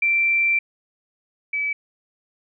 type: tone pair in turn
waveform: sine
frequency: 2349 / 2297 Hz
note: D7 / D7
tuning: 0 / -39 cents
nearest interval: unison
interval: 39 cents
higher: first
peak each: -16 / -21 dBFS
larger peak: first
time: 0.02-0.59 / 1.53-1.73 s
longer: first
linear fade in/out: 5 ms
effects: none